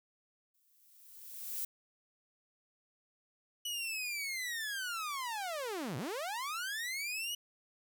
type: noise with exponential growth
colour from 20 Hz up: violet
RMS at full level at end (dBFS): -36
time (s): 0.54-1.65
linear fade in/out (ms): 5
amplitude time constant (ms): 240
type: linear two-way sweep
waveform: sawtooth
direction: down then up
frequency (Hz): 2960 to 110 to 2960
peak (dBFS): -33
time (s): 3.65-7.35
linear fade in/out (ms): 5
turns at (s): 5.97
effects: none